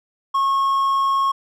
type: tone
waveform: triangle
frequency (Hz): 1091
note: C#6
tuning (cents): -28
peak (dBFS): -14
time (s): 0.34-1.32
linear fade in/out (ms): 10
effects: none